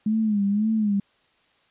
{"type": "tone with vibrato", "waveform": "sine", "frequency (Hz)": 210, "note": "G#3", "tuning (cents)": 19, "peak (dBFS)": -19, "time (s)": [0.06, 1], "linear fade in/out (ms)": 5, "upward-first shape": "sine", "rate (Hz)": 1.9, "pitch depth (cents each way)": 95, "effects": ["white hiss -63 dBFS RMS until 1.7 s", "resampled to 8000 Hz"]}